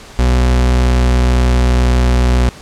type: tone with pitch glide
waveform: 40% pulse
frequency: 62.2 to 61.81 Hz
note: B1 to B1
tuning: +13 to +2 cents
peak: -8 dBFS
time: 0.19-2.49 s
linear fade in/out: 0 ms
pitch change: -11 cents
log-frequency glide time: 0.6-1.95 s
effects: pink hiss -36 dBFS RMS until 2.61 s + low-pass 8000 Hz 12 dB/octave